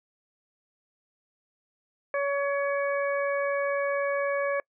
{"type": "harmonic tone", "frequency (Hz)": 563, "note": "C#5", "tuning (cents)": 27, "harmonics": [1, 2, 3, 4], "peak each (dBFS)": [-26, -33, -33, -37], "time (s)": [2.14, 4.6], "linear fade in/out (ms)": 2, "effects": ["noise-tail reverb RT60 0.1 s tail -26 dB re dry"]}